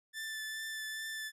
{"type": "tone with vibrato", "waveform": "sawtooth", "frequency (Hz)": 1760, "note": "A6", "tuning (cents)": 0, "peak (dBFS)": -35, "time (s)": [0.13, 1.32], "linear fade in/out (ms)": 50, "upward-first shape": "triangle", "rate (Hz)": 2.4, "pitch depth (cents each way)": 15, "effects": ["resampled to 32000 Hz"]}